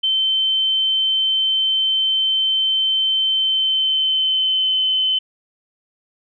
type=tone with pitch glide; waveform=sine; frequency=3090 to 3055 Hz; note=G7 to G7; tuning=-26 to -45 cents; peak=-15 dBFS; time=0.03-5.19 s; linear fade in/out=10 ms; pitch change=-19 cents; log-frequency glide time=3.33-4.79 s; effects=none